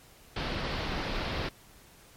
pink low-pass noise, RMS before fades -33 dBFS, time 0.36-1.49 s, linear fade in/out 5 ms, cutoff 4900 Hz, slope 48 dB/octave, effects pink hiss -56 dBFS RMS until 2.16 s + MP3 64 kbps

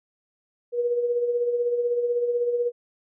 sine tone with tremolo, 481.2 Hz, B4, 45 cents flat, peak -19 dBFS, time 0.72-2.72 s, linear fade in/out 50 ms, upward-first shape sine, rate 16 Hz, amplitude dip 50%, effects none

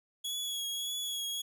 sawtooth tone with vibrato, 3352 Hz, G#7, 15 cents sharp, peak -31 dBFS, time 0.24-1.42 s, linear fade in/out 10 ms, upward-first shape triangle, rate 1.7 Hz, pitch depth 31 cents each way, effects none

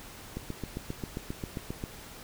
click train, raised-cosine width 3 ms, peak -21 dBFS, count 12, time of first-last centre 0.37-1.839 s, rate 7.49 Hz, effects pink hiss -47 dBFS RMS until 2.23 s

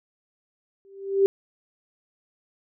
sine tone with exponential growth, 392 Hz, G4, in tune, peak -12 dBFS, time 0.85-1.26 s, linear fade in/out 0 ms, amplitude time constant 89 ms, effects none

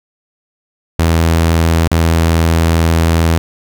sawtooth tone with dropouts, 82.41 Hz, E2, in tune, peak -5 dBFS, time 0.99-3.38 s, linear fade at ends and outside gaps 0 ms, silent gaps 1.877-1.916 s, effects none

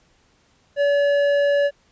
square tone with low-pass filter, 571 Hz, D5, 49 cents flat, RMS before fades -18 dBFS, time 0.76-1.71 s, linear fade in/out 50 ms, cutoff 2100 Hz, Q 0.67, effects pink hiss -60 dBFS RMS until 1.91 s + resampled to 16000 Hz

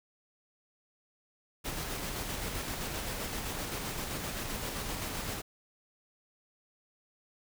pink noise with tremolo, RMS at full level -36 dBFS, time 1.64-5.42 s, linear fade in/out 20 ms, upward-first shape square, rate 7.7 Hz, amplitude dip 25%, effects none

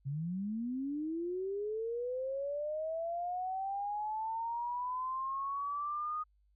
sine linear sweep, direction up, 131.3 to 1242 Hz, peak -34 dBFS, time 0.05-6.24 s, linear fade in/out 20 ms, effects added 50 Hz sine -67 dBFS peak until 6.55 s

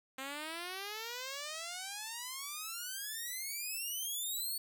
5% pulse exponential sweep, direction up, 261.6 to 4471 Hz, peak -29 dBFS, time 0.18-4.58 s, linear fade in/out 5 ms, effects none

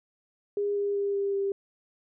sine tone with pitch steps, 407.5 / 404.5 / 401.4 / 398.4 / 395.4 Hz, G#4 / G#4 / G4 / G4 / G4, -33 / -46 / +41 / +28 / +15 cents, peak -25 dBFS, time 0.57-1.52 s, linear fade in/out 2 ms, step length 190 ms, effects none

